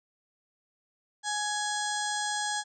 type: harmonic tone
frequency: 835 Hz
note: G#5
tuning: 9 cents sharp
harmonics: 1 / 2 / 4 / 5 / 6 / 7 / 8 / 9 / 10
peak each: -33 / -34 / -38 / -41 / -42 / -43 / -40 / -41 / -41 dBFS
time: 1.23-2.64 s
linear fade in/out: 50 ms
effects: none